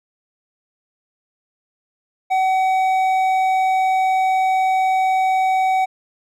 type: tone with hard clipping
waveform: triangle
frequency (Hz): 756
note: F#5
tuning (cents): +37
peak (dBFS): -16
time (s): 2.3-5.86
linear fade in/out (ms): 20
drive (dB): 10
effects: none